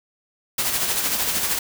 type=noise with tremolo; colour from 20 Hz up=white; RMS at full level=-21 dBFS; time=0.58-1.59 s; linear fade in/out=5 ms; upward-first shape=sine; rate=13 Hz; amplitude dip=45%; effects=none